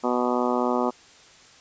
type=harmonic tone; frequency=123.47 Hz; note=B2; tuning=in tune; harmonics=2 / 3 / 4 / 5 / 6 / 7 / 8 / 9 / 10; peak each=-26 / -28 / -29 / -30 / -31 / -31 / -32 / -33 / -33 dBFS; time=0.03-0.91 s; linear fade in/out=20 ms; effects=white hiss -51 dBFS RMS until 1.6 s + resampled to 16000 Hz